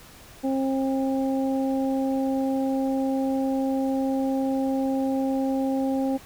harmonic tone, 267.5 Hz, C4, 38 cents sharp, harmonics 1 / 2 / 3, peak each -23 / -29 / -33 dBFS, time 0.43-6.18 s, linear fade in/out 20 ms, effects pink hiss -48 dBFS RMS until 6.25 s

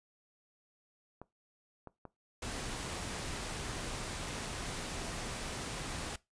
clicks, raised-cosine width 1 ms, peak -32 dBFS, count 3, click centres 1.216 / 1.873 / 2.053 s
pink noise, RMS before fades -40 dBFS, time 2.42-6.16 s, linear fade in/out 5 ms
effects noise-tail reverb RT60 0.2 s tail -20 dB re dry + resampled to 22050 Hz

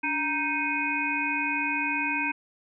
harmonic tone with a mistuned harmonic, 311.7 Hz, D#4, 3 cents sharp, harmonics 1 / 3 / 5 / 7 / 8, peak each -33 / -32 / -33 / -34 / -28 dBFS, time 0.03-2.32 s, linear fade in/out 10 ms, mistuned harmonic 1, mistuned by -130 cents, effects none

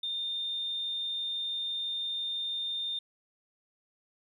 triangle tone, 3623 Hz, A7, 50 cents sharp, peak -28 dBFS, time 0.03-2.99 s, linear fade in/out 5 ms, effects tanh soft clip ceiling -29 dBFS + resampled to 32000 Hz

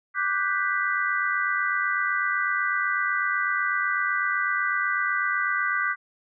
sine chord, G major seventh, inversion second, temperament equal, 1174.7 / 1480 / 1568 / 1975.5 Hz, D6 / F#6 / G6 / B6, 0 / 0 / 0 / 0 cents, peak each -28 dBFS, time 0.14-5.96 s, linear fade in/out 50 ms, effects none

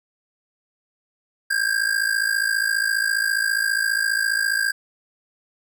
square ring-modulated tone, 1603 Hz, G6, 38 cents sharp, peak -17 dBFS, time 1.5-4.72 s, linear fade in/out 10 ms, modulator 27.4 Hz, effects none

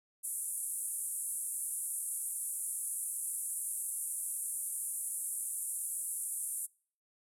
white band-pass noise, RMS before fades -38 dBFS, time 0.23-6.67 s, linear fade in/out 20 ms, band 8700 to 11000 Hz, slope 48 dB/octave, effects noise-tail reverb RT60 0.5 s tail -26 dB re dry

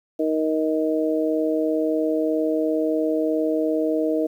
harmonic tone, 157 Hz, D#3, 16 cents sharp, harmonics 2 / 3 / 4, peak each -22 / -24 / -25 dBFS, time 0.19-4.27 s, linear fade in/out 10 ms, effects 9-bit

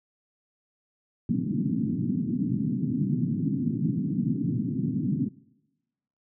white band-pass noise, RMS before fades -27 dBFS, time 1.29-5.29 s, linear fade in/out 5 ms, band 120 to 280 Hz, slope 48 dB/octave, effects noise-tail reverb RT60 1.0 s tail -22 dB re dry

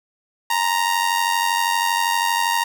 sawtooth tone with amplitude modulation, 932.3 Hz, A#5, in tune, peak -11 dBFS, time 0.5-2.64 s, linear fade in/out 5 ms, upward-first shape sine, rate 92.6 Hz, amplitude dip 65%, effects none

